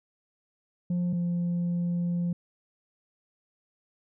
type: tone pair in turn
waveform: sine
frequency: 176.5 / 173.97 Hz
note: F3 / F3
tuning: +19 / -6 cents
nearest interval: unison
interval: 25 cents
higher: first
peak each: -22 / -23 dBFS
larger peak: first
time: 0.9-1.13 / 1.13-2.33 s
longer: second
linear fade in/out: 5 ms
effects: tanh soft clip ceiling -24 dBFS